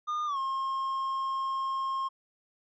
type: tone with pitch glide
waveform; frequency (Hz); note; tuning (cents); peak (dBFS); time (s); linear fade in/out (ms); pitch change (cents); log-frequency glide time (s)
triangle; 1216 to 1070.9; D#6 to C6; -40 to +40; -27; 0.07-2.09; 20; -220; 0.26-0.38
effects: resampled to 16000 Hz